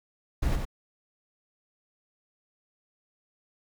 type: noise with echo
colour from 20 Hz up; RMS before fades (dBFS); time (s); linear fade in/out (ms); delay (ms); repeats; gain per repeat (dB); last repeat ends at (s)
brown; -26; 0.42-0.56; 10; 93; 1; -4; 0.653
effects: none